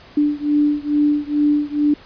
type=beating tone pair; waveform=sine; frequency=293.6 / 295.9 Hz; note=D4 / D4; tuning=0 / +13 cents; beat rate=2.3 Hz; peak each=-17 / -18 dBFS; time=0.17-1.94 s; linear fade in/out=5 ms; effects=pink hiss -44 dBFS RMS until 2.05 s + resampled to 11025 Hz